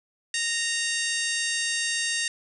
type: harmonic tone with a mistuned harmonic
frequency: 927 Hz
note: A#5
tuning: 10 cents flat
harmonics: 2 / 3 / 4 / 5 / 6 / 7 / 8 / 9 / 10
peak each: -30 / -32 / -33 / -34 / -35 / -35 / -36 / -37 / -37 dBFS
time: 0.34-2.28 s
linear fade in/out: 2 ms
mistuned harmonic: 7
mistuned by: -37 cents
effects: none